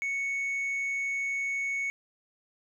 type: tone with tanh clipping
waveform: triangle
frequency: 2217 Hz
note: C#7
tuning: in tune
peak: -29 dBFS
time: 0.02-1.9 s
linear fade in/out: 0 ms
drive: 7 dB
effects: none